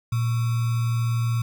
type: tone with sample-and-hold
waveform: sine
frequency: 116.54 Hz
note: A#2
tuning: in tune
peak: -20 dBFS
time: 0.12-1.42 s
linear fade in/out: 5 ms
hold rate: 1225 Hz
effects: none